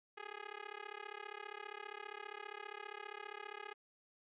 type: tone with amplitude modulation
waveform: 10% pulse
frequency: 415.3 Hz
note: G#4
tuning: in tune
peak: -34 dBFS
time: 0.17-3.74 s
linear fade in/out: 10 ms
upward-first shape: sine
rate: 35 Hz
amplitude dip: 100%
effects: resampled to 8000 Hz